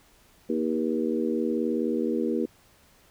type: harmonic tone with a mistuned harmonic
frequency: 79 Hz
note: D#2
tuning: 27 cents sharp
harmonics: 3 / 4 / 5 / 6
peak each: -28 / -29 / -30 / -31 dBFS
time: 0.49-2.46 s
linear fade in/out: 10 ms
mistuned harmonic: 6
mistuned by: +19 cents
effects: pink hiss -59 dBFS RMS until 3.1 s